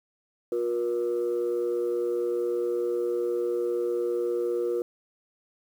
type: tone pair together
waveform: sine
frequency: 357.7 / 477.5 Hz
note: F4 / A#4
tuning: +41 / +42 cents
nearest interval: perfect fourth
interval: 501 cents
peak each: -26 dBFS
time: 0.52-4.82 s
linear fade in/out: 2 ms
effects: tanh soft clip ceiling -20 dBFS + 9-bit